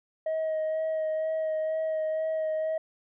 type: tone with vibrato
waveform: sine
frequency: 632 Hz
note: D#5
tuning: 27 cents sharp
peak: -24 dBFS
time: 0.26-2.78 s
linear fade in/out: 5 ms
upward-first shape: sine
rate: 2.1 Hz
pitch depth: 15 cents each way
effects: tanh soft clip ceiling -25 dBFS